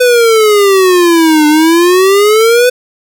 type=exponential two-way sweep; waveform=square; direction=down then up; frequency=503 to 298.9 to 503 Hz; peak=-5 dBFS; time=0-2.7 s; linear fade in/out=10 ms; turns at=1.47 s; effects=none